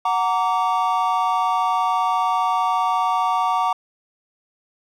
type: chord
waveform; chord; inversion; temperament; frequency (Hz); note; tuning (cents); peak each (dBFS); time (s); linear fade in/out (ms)
triangle; Gb augmented; none; just; 740 / 925 / 1156.2; Gb5 / Bb5 / D6; 0 / -14 / -27; -20; 0.05-3.73; 5
effects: none